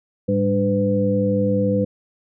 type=tone cluster; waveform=sine; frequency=107 / 198.6 / 296.6 / 502 Hz; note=A2 / G3 / D4 / B4; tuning=-48 / +23 / +17 / +28 cents; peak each=-24 / -20 / -26 / -20 dBFS; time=0.28-1.85 s; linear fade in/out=10 ms; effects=none